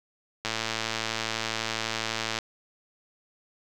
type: click train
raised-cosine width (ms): 0.2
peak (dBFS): -11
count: 218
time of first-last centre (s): 0.45-2.388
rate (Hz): 112
effects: none